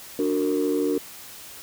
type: chord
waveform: sine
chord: D augmented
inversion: none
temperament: just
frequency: 293.7 / 367.1 / 458.9 Hz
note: D4 / F#4 / A#4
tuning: 0 / -14 / -27 cents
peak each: -23 / -25 / -24 dBFS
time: 0.19-0.98 s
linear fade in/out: 2 ms
effects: tanh soft clip ceiling -15 dBFS + white hiss -42 dBFS RMS until 1.62 s